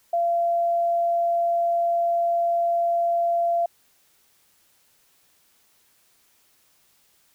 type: tone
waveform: sine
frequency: 685 Hz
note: F5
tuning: 34 cents flat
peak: -19 dBFS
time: 0.13-3.66 s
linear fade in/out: 5 ms
effects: white hiss -62 dBFS RMS until 7.34 s